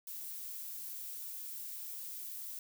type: noise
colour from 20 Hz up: violet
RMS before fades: -44 dBFS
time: 0.07-2.59 s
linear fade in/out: 2 ms
effects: none